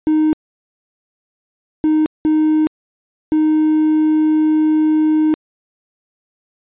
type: tone bursts at uneven times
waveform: triangle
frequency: 310 Hz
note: D#4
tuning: 6 cents flat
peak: -8 dBFS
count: 4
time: 0.07-0.33 / 1.84-2.06 / 2.25-2.67 / 3.32-5.34 s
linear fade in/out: 0 ms
effects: tanh soft clip ceiling -5 dBFS + resampled to 8000 Hz